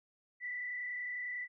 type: tone with frequency modulation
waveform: sine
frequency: 1975.5 Hz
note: B6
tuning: in tune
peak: -37 dBFS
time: 0.4-1.48 s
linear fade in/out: 50 ms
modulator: 31 Hz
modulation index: 1.1
effects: none